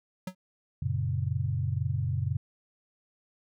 square tone with exponential decay, 185 Hz, F#3, in tune, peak -30 dBFS, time 0.27-0.35 s, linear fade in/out 5 ms, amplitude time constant 17 ms
sine chord, F# major, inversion none, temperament equal, 92.5 / 116.54 / 138.59 Hz, F#2 / A#2 / C#3, 0 / 0 / 0 cents, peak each -31 dBFS, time 0.82-2.37 s, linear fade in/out 5 ms
effects none

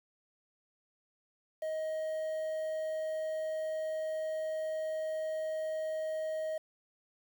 triangle tone with quantisation, 629 Hz, D#5, 19 cents sharp, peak -31 dBFS, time 1.62-6.58 s, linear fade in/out 5 ms, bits 9, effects none

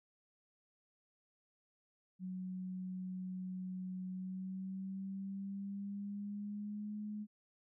sine tone with pitch glide, 185 to 210.1 Hz, F#3 to G#3, 0 to +20 cents, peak -40 dBFS, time 2.19-7.27 s, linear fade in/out 50 ms, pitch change +220 cents, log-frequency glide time 4.09-6.96 s, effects none

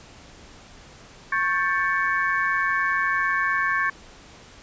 sine tone cluster, 1101 / 1577 / 1754 / 2235 Hz, C#6 / G6 / A6 / C#7, -12 / +10 / -6 / +14 cents, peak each -25 / -26 / -24 / -32 dBFS, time 1.32-3.9 s, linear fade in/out 5 ms, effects pink hiss -47 dBFS RMS until 4.62 s + resampled to 16000 Hz

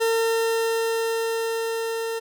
40% pulse tone with level ramp, 454.4 Hz, A#4, 44 cents flat, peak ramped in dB -18 to -25 dBFS, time 0-2.2 s, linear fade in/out 20 ms, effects none

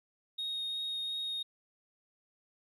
sine tone with vibrato, 3729 Hz, A#7, in tune, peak -32 dBFS, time 0.38-1.43 s, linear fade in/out 10 ms, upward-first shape triangle, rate 2.8 Hz, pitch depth 9 cents each way, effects tanh soft clip ceiling -32 dBFS + 12-bit

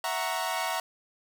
sawtooth chord, F# dominant seventh, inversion third, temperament equal, 659.3 / 740 / 932.3 / 1108.7 Hz, E5 / F#5 / A#5 / C#6, 0 / 0 / 0 / 0 cents, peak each -31 / -30 / -29 / -32 dBFS, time 0.04-0.8 s, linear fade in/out 2 ms, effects none

